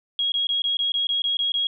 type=tone bursts; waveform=sine; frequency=3297 Hz; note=G#7; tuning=13 cents flat; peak=-20 dBFS; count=10; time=0.19-1.67 s; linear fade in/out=2 ms; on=130 ms; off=20 ms; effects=none